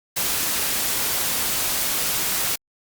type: noise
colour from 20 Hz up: white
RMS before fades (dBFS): -23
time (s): 0.16-2.56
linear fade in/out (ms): 10
effects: Opus 48 kbps